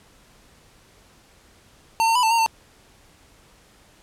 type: tone with pitch steps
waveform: square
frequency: 903 / 909 / 991 / 890 / 923 / 898 Hz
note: A5 / A#5 / B5 / A5 / A#5 / A5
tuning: +45 / -44 / +6 / +20 / -17 / +35 cents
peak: -17 dBFS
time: 2-2.462 s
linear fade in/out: 0 ms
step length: 77 ms
effects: pink hiss -54 dBFS RMS until 4.02 s + low-pass 11000 Hz 12 dB/octave